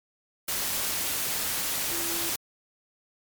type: tone in noise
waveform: sine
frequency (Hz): 337.6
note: E4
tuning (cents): +41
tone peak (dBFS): -37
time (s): 1.91-2.3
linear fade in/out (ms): 5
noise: white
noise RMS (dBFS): -29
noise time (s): 0.48-2.36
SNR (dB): -11
effects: MP3 96 kbps